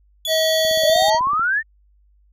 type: tone with pitch glide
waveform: 40% pulse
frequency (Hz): 3413 to 3658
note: G#7 to A#7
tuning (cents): +47 to -33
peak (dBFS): -21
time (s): 0.25-1.1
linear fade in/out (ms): 2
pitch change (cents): +120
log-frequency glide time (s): 0.87-0.98
type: harmonic tone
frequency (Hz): 639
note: D#5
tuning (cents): +46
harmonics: 1 / 3 / 5 / 7 / 9 / 10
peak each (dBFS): -17 / -26 / -30 / -25 / -38 / -33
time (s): 0.27-1.2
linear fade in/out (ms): 50
type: click train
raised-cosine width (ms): 3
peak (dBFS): -26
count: 13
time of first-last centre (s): 0.65-1.395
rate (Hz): 16.1
type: exponential sweep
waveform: sine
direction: up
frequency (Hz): 554.4 to 1851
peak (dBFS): -16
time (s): 0.81-1.63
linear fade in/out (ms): 50
effects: added 50 Hz sine -53 dBFS peak until 2.32 s